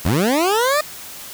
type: linear sweep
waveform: 20% pulse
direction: up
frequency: 69.3 to 620 Hz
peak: -10 dBFS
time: 0.05-0.81 s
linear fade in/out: 5 ms
effects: white hiss -35 dBFS RMS until 1.33 s